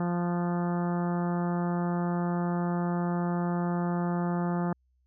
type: harmonic tone with a mistuned harmonic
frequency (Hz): 174.61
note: F3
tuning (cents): 0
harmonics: 1 / 2 / 3 / 4 / 5 / 6 / 7 / 8 / 9 / 10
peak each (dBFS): -27 / -35 / -40 / -38 / -39 / -45 / -42 / -48 / -50 / -51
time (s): 0-4.73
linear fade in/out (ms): 2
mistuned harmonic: 9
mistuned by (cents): -45
effects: added 63 Hz sine -66 dBFS peak until 5.06 s